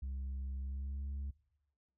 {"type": "tone with pitch glide", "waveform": "sine", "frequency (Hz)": [66.7, 69.41], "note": ["C2", "C#2"], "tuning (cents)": [34, 3], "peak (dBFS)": -35, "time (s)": [0.02, 1.31], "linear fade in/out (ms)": 10, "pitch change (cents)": 69, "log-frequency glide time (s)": [0.61, 1.02], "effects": ["noise-tail reverb RT60 1.0 s tail -22 dB re dry", "tanh soft clip ceiling -37 dBFS"]}